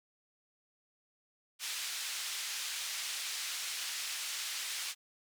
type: band-pass noise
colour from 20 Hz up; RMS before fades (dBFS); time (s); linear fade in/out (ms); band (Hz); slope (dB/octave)
pink; -39; 1.59-4.95; 50; 2500 to 9300; 12
effects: none